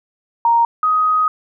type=tone pair in turn; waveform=sine; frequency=932.3 / 1254.7 Hz; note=A#5 / D#6; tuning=0 / +14 cents; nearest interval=perfect fourth; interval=514 cents; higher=second; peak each=-10 / -12 dBFS; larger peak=first; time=0.45-0.65 / 0.83-1.28 s; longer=second; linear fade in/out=2 ms; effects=none